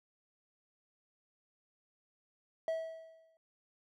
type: tone with exponential decay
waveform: triangle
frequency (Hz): 649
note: E5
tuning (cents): -27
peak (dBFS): -28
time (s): 2.68-3.37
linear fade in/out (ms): 1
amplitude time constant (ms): 150
effects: none